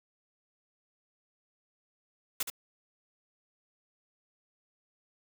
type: noise with echo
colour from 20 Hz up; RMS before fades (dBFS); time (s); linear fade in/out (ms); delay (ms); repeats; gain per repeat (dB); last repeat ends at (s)
white; -31; 2.4-2.43; 5; 71; 1; -7; 2.501
effects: none